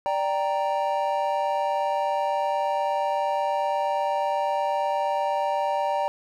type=chord; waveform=triangle; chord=G minor; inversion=second; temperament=equal; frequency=587.3 / 784 / 932.3 Hz; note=D5 / G5 / Bb5; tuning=0 / 0 / 0 cents; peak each=-25 dBFS; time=0.06-6.08 s; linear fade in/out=0 ms; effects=none